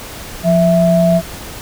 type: tone pair together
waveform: sine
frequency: 174.61 / 658.8 Hz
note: F3 / E5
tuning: 0 / -1 cents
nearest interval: octave + major seventh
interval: 2299 cents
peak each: -11 dBFS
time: 0.43-1.22 s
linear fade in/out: 50 ms
effects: pink hiss -30 dBFS RMS until 1.61 s